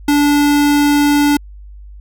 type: tone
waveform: square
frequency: 290.4 Hz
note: D4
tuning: 19 cents flat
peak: -10 dBFS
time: 0.08-1.37 s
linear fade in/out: 5 ms
effects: added 50 Hz sine -32 dBFS peak until 2 s